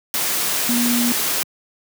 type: tone in noise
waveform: sine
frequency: 240 Hz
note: B3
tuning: 49 cents flat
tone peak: -17 dBFS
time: 0.69-1.12 s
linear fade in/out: 0 ms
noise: white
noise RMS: -21 dBFS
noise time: 0.14-1.43 s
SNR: +1 dB
effects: high-pass 150 Hz 12 dB/octave